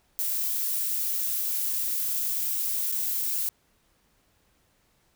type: noise with dropouts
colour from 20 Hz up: violet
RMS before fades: -28 dBFS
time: 0.19-3.49 s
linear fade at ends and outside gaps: 0 ms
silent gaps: 2.916-2.923 s
effects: pink hiss -67 dBFS RMS until 5.15 s